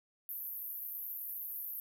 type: band-pass noise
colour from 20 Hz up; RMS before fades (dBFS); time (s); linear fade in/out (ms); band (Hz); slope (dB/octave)
pink; -42; 0.29-1.8; 0; 12000 to 15000; 96
effects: none